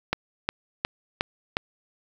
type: click train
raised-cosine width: 0.3 ms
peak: -7 dBFS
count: 5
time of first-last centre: 0.13-1.569 s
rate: 2.78 Hz
effects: 7-bit